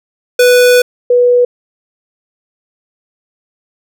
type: tone pair in turn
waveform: square / sine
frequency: 493.9 / 489.6 Hz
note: B4 / B4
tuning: 0 / -15 cents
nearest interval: unison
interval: 15 cents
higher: first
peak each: -5 dBFS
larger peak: neither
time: 0.39-0.82 / 1.1-1.45 s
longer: first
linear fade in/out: 5 ms
effects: none